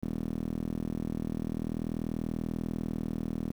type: tone with band-pass filter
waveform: sawtooth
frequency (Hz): 40.33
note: E1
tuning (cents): -37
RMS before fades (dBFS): -34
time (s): 0.02-3.52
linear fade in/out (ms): 10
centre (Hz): 230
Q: 2.4
effects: 9-bit